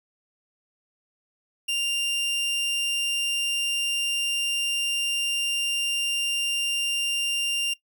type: tone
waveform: 40% pulse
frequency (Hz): 2790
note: F7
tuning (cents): -2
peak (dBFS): -22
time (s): 1.68-7.74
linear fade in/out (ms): 10
effects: noise-tail reverb RT60 0.1 s tail -20 dB re dry